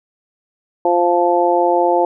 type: harmonic tone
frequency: 174.61 Hz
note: F3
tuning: in tune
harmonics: 2 / 3 / 4 / 5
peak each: -17 / -17 / -17 / -17 dBFS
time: 0.85-2.05 s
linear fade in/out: 2 ms
effects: none